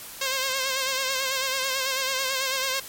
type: tone with vibrato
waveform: 5% pulse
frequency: 530 Hz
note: C5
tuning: 22 cents sharp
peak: -13 dBFS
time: 0.21-2.8 s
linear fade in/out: 5 ms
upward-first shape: sine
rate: 9.1 Hz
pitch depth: 49 cents each way
effects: white hiss -40 dBFS RMS until 2.88 s + MP3 64 kbps